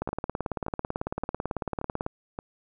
two click trains, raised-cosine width 1 ms, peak -15 / -19 dBFS, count 38 / 5, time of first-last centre 0.02-2.064 / 0.09-2.389 s, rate 18.1 / 1.74 Hz, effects none

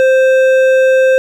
triangle tone with hard clipping, 523.3 Hz, C5, in tune, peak -8 dBFS, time 0-1.18 s, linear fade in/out 0 ms, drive 13 dB, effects none

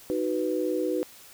sine chord, B major, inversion first, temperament equal with one note detuned, 311.1 / 371.1 / 493.9 Hz, D#4 / F#4 / B4, 0 / +5 / 0 cents, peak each -29 dBFS, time 0.1-1.03 s, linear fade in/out 0 ms, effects white hiss -50 dBFS RMS until 1.33 s

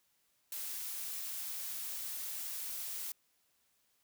blue noise, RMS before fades -41 dBFS, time 0.52-3.12 s, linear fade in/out 2 ms, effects white hiss -75 dBFS RMS until 4.03 s

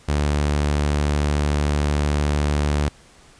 sawtooth tone, 73.42 Hz, D2, in tune, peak -14 dBFS, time 0.08-2.89 s, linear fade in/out 10 ms, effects pink hiss -50 dBFS RMS until 3.39 s + resampled to 22050 Hz

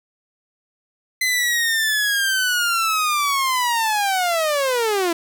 sawtooth linear sweep, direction down, 2043 to 327.8 Hz, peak -14 dBFS, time 1.21-5.13 s, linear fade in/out 5 ms, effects none

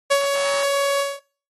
sawtooth tone with ADSR envelope, 560 Hz, C#5, 18 cents sharp, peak -9 dBFS, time 0.1-1.2 s, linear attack 18 ms, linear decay 80 ms, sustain -6 dB, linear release 210 ms, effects noise-tail reverb RT60 0.4 s tail -19 dB re dry + AAC 32 kbps

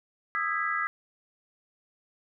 sine chord, E major seventh, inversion third, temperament just, 1236.1 / 1318.5 / 1648.1 / 1977.8 Hz, D#6 / E6 / G#6 / B6, -12 / 0 / -14 / +2 cents, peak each -32 dBFS, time 0.35-0.87 s, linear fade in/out 0 ms, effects none

